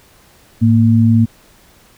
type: tone pair together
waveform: sine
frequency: 108.55 / 230 Hz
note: A2 / A#3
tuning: -23 / -23 cents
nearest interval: octave + minor second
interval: 1300 cents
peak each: -10 dBFS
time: 0.61-1.26 s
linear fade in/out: 20 ms
effects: pink hiss -48 dBFS RMS until 1.97 s